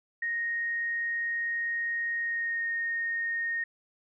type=tone with pitch glide; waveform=sine; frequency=1864.7 to 1850.8 Hz; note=A#6 to A#6; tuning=0 to -13 cents; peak=-28 dBFS; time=0.22-3.64 s; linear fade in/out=5 ms; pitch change=-13 cents; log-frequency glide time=2.2-2.66 s; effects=none